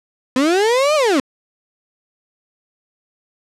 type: linear two-way sweep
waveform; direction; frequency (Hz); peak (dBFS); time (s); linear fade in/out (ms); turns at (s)
35% pulse; up then down; 246.9 to 627 to 246.9; -11; 0.36-1.2; 2; 0.95
effects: low-pass 8000 Hz 12 dB/octave